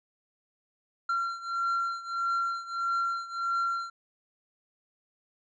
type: beating tone pair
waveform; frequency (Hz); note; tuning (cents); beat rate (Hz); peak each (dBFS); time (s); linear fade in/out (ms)
triangle; 1370 / 1371.6; F6 / F6; -34 / -32; 1.6; -28 / -31; 1.09-3.9; 5
effects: resampled to 16000 Hz